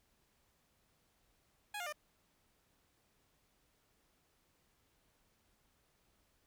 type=tone with pitch steps; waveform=15% pulse; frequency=830.6 / 706.6 / 601.1 Hz; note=G#5 / F5 / D5; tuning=0 / +20 / +40 cents; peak=-34 dBFS; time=1.74-1.926 s; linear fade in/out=5 ms; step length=62 ms; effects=pink hiss -75 dBFS RMS until 6.46 s